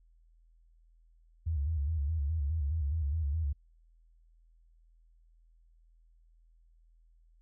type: tone with vibrato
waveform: sine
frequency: 75.6 Hz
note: D#2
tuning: 49 cents flat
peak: -29 dBFS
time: 1.46-3.53 s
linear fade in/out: 10 ms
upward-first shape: square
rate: 4.8 Hz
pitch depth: 120 cents each way
effects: noise-tail reverb RT60 0.1 s tail -23 dB re dry + added 41 Hz sine -60 dBFS peak until 7.41 s